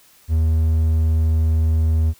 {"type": "tone", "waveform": "triangle", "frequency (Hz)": 79.8, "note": "D#2", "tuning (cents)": 44, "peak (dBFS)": -12, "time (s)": [0.28, 2.14], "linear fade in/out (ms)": 50, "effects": ["white hiss -52 dBFS RMS until 2.19 s"]}